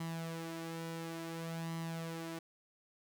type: tone with flanger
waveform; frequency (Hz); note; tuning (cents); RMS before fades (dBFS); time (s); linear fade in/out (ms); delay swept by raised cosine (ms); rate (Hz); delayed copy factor
sawtooth; 164.81; E3; 0; -42; 0-2.39; 5; 0.98 to 3.98; 0.57; +0.55
effects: none